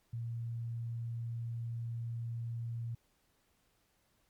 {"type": "tone", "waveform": "sine", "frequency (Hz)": 116.54, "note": "A#2", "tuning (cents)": 0, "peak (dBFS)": -36, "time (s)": [0.13, 2.95], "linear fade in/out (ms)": 5, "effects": ["pink hiss -74 dBFS RMS until 4.29 s", "MP3 96 kbps"]}